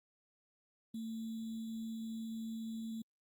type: tone with sample-and-hold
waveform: sine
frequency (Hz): 224.2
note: A3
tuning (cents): +33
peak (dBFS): -39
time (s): 0.94-3.02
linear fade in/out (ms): 5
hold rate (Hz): 3675
effects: Opus 32 kbps